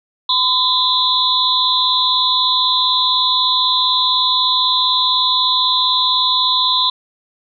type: tone cluster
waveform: sine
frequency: 1018 / 3457 / 3742 / 4022 Hz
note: C6 / A7 / A#7 / B7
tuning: -48 / -31 / +6 / +31 cents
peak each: -18 dBFS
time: 0.29-6.9 s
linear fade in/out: 5 ms
effects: none